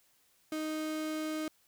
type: tone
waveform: 35% pulse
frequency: 311.1 Hz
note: D#4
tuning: in tune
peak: -32 dBFS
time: 0.52-1.48 s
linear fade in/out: 2 ms
effects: white hiss -69 dBFS RMS until 1.67 s